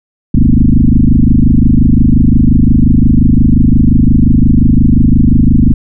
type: tone with frequency modulation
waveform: sine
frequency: 110 Hz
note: A2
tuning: in tune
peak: -3 dBFS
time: 0.34-5.74 s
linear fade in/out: 5 ms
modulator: 25.7 Hz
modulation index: 6.2
effects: none